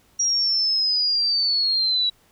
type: linear sweep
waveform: sine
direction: down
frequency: 5700 to 3893 Hz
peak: -18 dBFS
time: 0.19-2.1 s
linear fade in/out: 10 ms
effects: pink hiss -59 dBFS RMS until 2.31 s